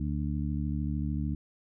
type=harmonic tone; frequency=73.42 Hz; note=D2; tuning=in tune; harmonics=1 / 2 / 3 / 4; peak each=-32 / -33 / -35 / -38 dBFS; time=0-1.35 s; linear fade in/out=5 ms; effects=none